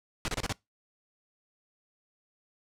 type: noise bursts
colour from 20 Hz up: pink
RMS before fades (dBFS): -31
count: 5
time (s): 0.25-0.525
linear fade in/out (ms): 0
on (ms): 31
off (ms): 30
effects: noise-tail reverb RT60 0.2 s tail -24 dB re dry + low-pass 8000 Hz 12 dB/octave